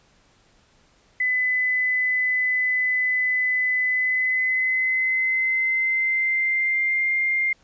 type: tone with pitch glide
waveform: sine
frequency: 2008 to 2110 Hz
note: B6 to C7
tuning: +28 to +14 cents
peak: -19 dBFS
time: 1.2-7.53 s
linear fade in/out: 5 ms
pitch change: +86 cents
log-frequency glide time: 3.88-7.12 s
effects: pink hiss -59 dBFS RMS until 7.63 s + resampled to 16000 Hz